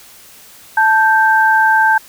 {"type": "tone pair together", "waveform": "sine", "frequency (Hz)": [880, 1568], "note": ["A5", "G6"], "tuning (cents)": [0, 0], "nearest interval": "minor seventh", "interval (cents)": 1000, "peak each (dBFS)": -11, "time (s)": [0.77, 1.98], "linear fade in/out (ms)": 5, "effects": ["white hiss -41 dBFS RMS until 2.08 s"]}